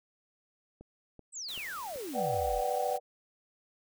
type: click train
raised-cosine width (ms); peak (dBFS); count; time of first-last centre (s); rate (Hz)
2; -36; 5; 0.81-2.343; 2.61
type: exponential sweep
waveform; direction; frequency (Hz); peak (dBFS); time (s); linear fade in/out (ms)
sine; down; 8440 to 32.55; -37; 1.32-2.63; 50
type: noise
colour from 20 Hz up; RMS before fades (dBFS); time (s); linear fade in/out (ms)
white; -47; 1.48-2.98; 10
type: chord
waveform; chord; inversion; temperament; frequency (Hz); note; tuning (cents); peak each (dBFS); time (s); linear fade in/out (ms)
sine; G major seventh; first; equal with one note detuned; 493.9 / 587.3 / 740 / 774.1; B4 / D5 / F#5 / G5; 0 / 0 / 0 / -22; -34; 2.13-3; 50
effects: none